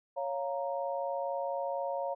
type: chord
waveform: sine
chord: Bb minor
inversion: first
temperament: equal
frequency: 554.4 / 698.5 / 932.3 Hz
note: Db5 / F5 / Bb5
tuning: 0 / 0 / 0 cents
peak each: -34 / -37 / -38 dBFS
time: 0.16-2.15 s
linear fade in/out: 20 ms
effects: none